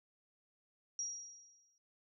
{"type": "tone with exponential decay", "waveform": "sine", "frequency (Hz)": 5690, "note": "F8", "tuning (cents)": 31, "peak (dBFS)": -35, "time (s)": [0.99, 1.78], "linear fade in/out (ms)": 1, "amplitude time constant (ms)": 170, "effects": []}